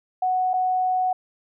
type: tone with dropouts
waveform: sine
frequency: 740 Hz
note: F#5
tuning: in tune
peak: -19 dBFS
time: 0.22-1.13 s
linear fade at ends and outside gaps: 5 ms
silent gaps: 0.534-0.538 s
effects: none